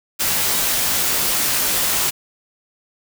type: noise with comb filter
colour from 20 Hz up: white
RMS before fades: -19 dBFS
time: 0.19-2.11 s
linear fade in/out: 20 ms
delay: 17 ms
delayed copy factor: -0.55
effects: none